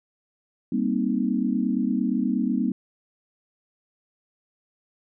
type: chord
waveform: sine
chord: C minor seventh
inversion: second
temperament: equal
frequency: 196 / 233.1 / 261.6 / 311.1 Hz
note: G3 / Bb3 / C4 / Eb4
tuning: 0 / 0 / 0 / 0 cents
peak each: -27 / -25 / -26 / -30 dBFS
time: 0.72-2.72 s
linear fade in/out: 5 ms
effects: none